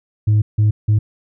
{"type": "tone bursts at uneven times", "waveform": "sine", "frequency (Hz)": 106.2, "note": "G#2", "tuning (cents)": 39, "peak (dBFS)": -8, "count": 3, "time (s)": [[0.27, 0.42], [0.58, 0.71], [0.88, 0.99]], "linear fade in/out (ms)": 10, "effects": ["tanh soft clip ceiling -9 dBFS"]}